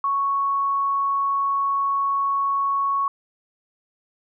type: tone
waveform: sine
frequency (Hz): 1108.7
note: C#6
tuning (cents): 0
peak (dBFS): -19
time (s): 0.04-3.08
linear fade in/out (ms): 2
effects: none